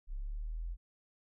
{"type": "linear sweep", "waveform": "sine", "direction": "up", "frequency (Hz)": [32.7, 43.65], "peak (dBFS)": -36, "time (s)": [0.07, 0.77], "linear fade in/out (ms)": 50, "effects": []}